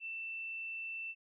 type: tone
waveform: sine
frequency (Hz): 2671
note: E7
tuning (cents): +22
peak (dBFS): -39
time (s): 0-1.15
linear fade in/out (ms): 50
effects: none